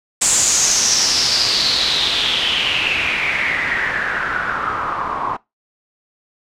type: noise with low-pass filter sweep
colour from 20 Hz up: white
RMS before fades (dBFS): -18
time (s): 0.21-5.37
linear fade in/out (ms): 10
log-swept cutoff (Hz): 7700 to 1000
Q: 5.7
effects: noise-tail reverb RT60 0.2 s tail -21 dB re dry